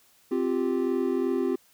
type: chord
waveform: triangle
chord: C suspended fourth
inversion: none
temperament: equal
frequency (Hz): 261.6 / 349.2 / 392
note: C4 / F4 / G4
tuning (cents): 0 / 0 / 0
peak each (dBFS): -26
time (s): 0.31-1.56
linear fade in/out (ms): 10
effects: white hiss -61 dBFS RMS until 1.73 s